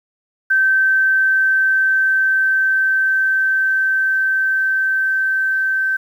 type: tone with level ramp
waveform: sine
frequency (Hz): 1549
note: G6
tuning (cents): -21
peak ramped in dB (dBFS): -11 to -15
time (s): 0.5-5.97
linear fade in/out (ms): 10
effects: 8-bit